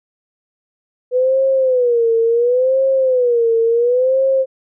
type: tone with vibrato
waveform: sine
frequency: 493.9 Hz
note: B4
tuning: in tune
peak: -11 dBFS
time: 1.11-4.46 s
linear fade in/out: 50 ms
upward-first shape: sine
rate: 0.71 Hz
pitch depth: 140 cents each way
effects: none